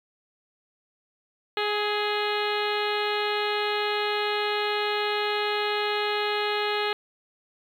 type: harmonic tone with a mistuned harmonic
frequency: 416.6 Hz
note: G#4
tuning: 5 cents sharp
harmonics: 1 / 2 / 3 / 4 / 5 / 6 / 7 / 8 / 9 / 10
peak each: -28 / -31 / -33 / -34 / -35 / -36 / -36 / -37 / -38 / -38 dBFS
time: 1.57-6.93 s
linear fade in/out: 2 ms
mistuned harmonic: 3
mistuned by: +21 cents
effects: 9-bit